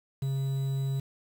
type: tone with quantisation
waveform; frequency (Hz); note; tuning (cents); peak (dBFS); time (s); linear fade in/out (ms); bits
triangle; 135.7; C#3; -36; -25; 0.22-1; 5; 8
effects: none